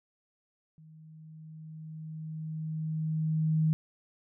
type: tone with level ramp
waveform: sine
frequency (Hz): 157.4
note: D#3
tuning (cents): +20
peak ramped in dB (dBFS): -51 to -22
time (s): 0.78-3.73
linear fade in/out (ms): 0
effects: none